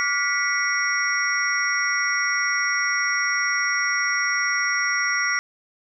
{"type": "tone cluster", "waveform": "sine", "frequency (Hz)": [1161, 1426, 1965, 2223, 5600], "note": ["D6", "F6", "B6", "C#7", "F8"], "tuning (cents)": [-20, 36, -9, 4, 4], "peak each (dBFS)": [-29, -26, -23, -30, -28], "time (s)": [0, 5.39], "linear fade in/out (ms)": 0, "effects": []}